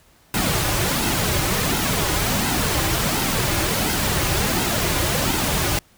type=noise with flanger; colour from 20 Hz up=pink; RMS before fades=-21 dBFS; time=0.34-5.79 s; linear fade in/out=2 ms; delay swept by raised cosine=1.7 to 4.5 ms; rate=1.4 Hz; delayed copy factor=-0.55; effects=pink hiss -55 dBFS RMS until 5.97 s